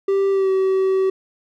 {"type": "tone with pitch glide", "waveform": "triangle", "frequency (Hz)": [392, 381.3], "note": ["G4", "G4"], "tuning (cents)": [0, -48], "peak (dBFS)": -13, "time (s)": [0.08, 1.1], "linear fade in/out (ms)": 5, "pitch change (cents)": -48, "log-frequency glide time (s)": [0.31, 0.5], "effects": []}